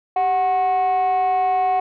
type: tone with frequency modulation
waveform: sine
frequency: 740 Hz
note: F#5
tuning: in tune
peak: -13 dBFS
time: 0.16-1.8 s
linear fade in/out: 5 ms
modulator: 349 Hz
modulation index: 0.36
effects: tanh soft clip ceiling -15 dBFS